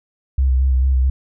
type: tone with vibrato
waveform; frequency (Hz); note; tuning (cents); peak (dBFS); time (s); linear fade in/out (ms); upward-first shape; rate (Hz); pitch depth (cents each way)
sine; 65.41; C2; 0; -11; 0.38-1.1; 5; square; 4.5; 30
effects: tanh soft clip ceiling -8 dBFS